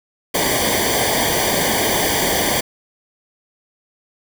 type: noise with comb filter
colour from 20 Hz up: pink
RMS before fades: -18 dBFS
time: 0.34-2.61 s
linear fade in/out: 10 ms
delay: 0.75 ms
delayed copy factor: -0.9
effects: none